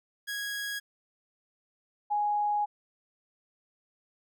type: tone pair in turn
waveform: sawtooth / sine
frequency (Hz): 1654 / 830.6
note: G#6 / G#5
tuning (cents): -8 / 0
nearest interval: octave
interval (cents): 1192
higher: first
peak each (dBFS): -29 / -25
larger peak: second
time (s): 0.27-0.8 / 2.1-2.66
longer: second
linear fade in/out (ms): 20
effects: none